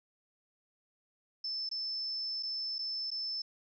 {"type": "tone with dropouts", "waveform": "sine", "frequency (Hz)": 5274, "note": "E8", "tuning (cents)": 0, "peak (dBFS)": -34, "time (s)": [1.44, 3.42], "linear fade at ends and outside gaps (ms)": 5, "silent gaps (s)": [[1.691, 1.713], [2.427, 2.431], [2.784, 2.789], [3.105, 3.114]], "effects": []}